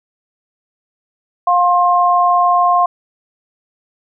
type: tone pair together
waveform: sine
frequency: 709 / 1062.3 Hz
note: F5 / C6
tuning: +26 / +26 cents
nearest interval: perfect fifth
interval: 700 cents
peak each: -12 dBFS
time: 1.47-2.86 s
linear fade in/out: 5 ms
effects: none